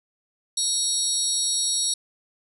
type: tone cluster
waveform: sine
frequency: 3813 / 4380 / 5680 / 7910 / 10600 Hz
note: A#7 / C#8 / F8 / B8 / E9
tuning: +38 / -22 / +28 / +2 / +9 cents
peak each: -28 dBFS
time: 0.57-1.94 s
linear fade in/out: 5 ms
effects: none